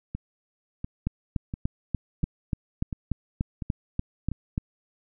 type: two click trains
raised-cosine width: 5 ms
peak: -13 / -19 dBFS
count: 13 / 7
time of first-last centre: 1.07-4.579 / 0.15-4.317 s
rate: 3.42 / 1.44 Hz
effects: none